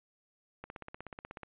click train, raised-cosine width 0.5 ms, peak -28 dBFS, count 14, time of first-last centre 0.64-1.433 s, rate 16.4 Hz, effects resampled to 8000 Hz

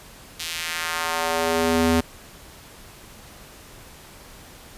square tone with high-pass filter sweep, 82.41 Hz, E2, in tune, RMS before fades -23 dBFS, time 0.39-2.01 s, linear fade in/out 10 ms, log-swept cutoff 3500 to 170 Hz, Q 1.2, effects pink hiss -45 dBFS RMS until 4.77 s + resampled to 32000 Hz

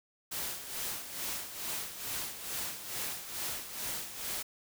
white noise with tremolo, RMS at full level -36 dBFS, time 0.31-4.43 s, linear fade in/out 10 ms, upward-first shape sine, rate 2.3 Hz, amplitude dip 65%, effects none

